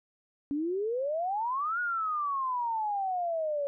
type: exponential two-way sweep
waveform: sine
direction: up then down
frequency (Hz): 277.2 to 1462 to 558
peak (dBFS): -28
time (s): 0.51-3.67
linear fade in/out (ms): 0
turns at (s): 1.8
effects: none

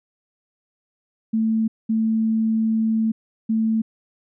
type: tone bursts at uneven times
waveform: sine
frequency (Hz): 222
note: A3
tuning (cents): +16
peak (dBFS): -17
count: 3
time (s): 1.33-1.68 / 1.89-3.12 / 3.49-3.82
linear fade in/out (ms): 10
effects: none

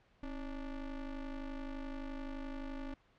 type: ring-modulated tone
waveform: square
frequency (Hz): 146.83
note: D3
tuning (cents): 0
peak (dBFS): -38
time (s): 0.23-2.94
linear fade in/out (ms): 2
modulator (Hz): 121
effects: pink hiss -69 dBFS RMS until 3.18 s + low-pass 3000 Hz 12 dB/octave

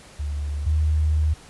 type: tone pair in turn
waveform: sine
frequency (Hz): 73 / 76.92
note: D2 / D#2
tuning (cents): -10 / -19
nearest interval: minor second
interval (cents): 91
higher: second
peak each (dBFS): -24 / -17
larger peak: second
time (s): 0.19-0.66 / 0.66-1.34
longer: second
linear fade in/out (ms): 10
effects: pink hiss -47 dBFS RMS until 1.49 s + resampled to 24000 Hz

